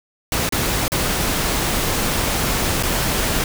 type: noise with dropouts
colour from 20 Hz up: pink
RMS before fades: -20 dBFS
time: 0.32-3.44 s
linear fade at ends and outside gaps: 2 ms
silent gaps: 0.491-0.523 / 0.881-0.919 / 2.827-2.833 s
effects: none